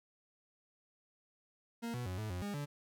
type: tone with pitch steps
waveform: 40% pulse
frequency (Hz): 232.7 / 122.8 / 91.8 / 108 / 89.7 / 203.5 / 144.8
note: A#3 / B2 / F#2 / A2 / F2 / G#3 / D3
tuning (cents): -3 / -9 / -13 / -32 / +47 / -35 / -24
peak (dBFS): -37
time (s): 1.82-2.66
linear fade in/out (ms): 20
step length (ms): 120
effects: none